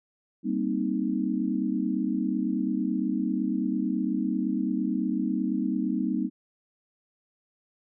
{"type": "chord", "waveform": "sine", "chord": "C minor seventh", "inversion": "second", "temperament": "equal", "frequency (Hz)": [196, 233.1, 261.6, 311.1], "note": ["G3", "Bb3", "C4", "Eb4"], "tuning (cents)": [0, 0, 0, 0], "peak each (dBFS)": -30, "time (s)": [0.43, 6.3], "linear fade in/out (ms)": 50, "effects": []}